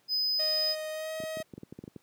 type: tone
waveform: triangle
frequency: 5020 Hz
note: D#8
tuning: 15 cents sharp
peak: -25 dBFS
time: 0.08-0.76 s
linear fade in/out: 50 ms
type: tone with pitch glide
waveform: 45% pulse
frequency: 622.3 to 633.5 Hz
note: D#5 to D#5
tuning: 0 to +31 cents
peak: -34 dBFS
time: 0.39-1.43 s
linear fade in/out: 10 ms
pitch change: +31 cents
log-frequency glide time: 0.91-1.11 s
type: clicks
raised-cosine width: 3 ms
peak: -27 dBFS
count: 12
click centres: 1.202 / 1.237 / 1.371 / 1.402 / 1.537 / 1.579 / 1.633 / 1.725 / 1.789 / 1.839 / 1.878 / 1.962 s
effects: pink hiss -68 dBFS RMS until 2.02 s + high-pass 150 Hz 12 dB/octave